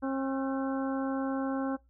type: harmonic tone with a mistuned harmonic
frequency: 268.6 Hz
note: C4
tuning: 46 cents sharp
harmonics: 1 / 2 / 3 / 4 / 5 / 6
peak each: -30 / -36 / -40 / -42 / -44 / -46 dBFS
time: 0.02-1.77 s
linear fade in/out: 20 ms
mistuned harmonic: 6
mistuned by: -84 cents
effects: noise-tail reverb RT60 0.2 s tail -21 dB re dry + added 60 Hz sine -61 dBFS peak until 1.89 s